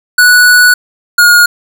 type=tone pair in turn; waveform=square; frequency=1474 / 1433.7 Hz; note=F#6 / F6; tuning=-7 / +45 cents; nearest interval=unison; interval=48 cents; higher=first; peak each=-3 dBFS; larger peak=neither; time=0.18-0.74 / 1.18-1.46 s; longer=first; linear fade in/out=5 ms; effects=none